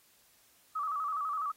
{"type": "tone with vibrato", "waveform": "sine", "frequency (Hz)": 1213, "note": "D#6", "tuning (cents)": -44, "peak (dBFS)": -31, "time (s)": [0.75, 1.52], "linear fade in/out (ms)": 10, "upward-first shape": "square", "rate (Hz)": 12, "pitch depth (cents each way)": 83, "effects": ["white hiss -65 dBFS RMS until 1.56 s", "AAC 48 kbps"]}